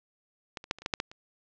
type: clicks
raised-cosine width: 0.2 ms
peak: -19 / -27 / -10 / -28 / -29 / -13 / -9 / -12 / -29 dBFS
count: 9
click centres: 0.572 / 0.641 / 0.711 / 0.786 / 0.82 / 0.861 / 0.938 / 1.001 / 1.115 s
effects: low-pass 6000 Hz 12 dB/octave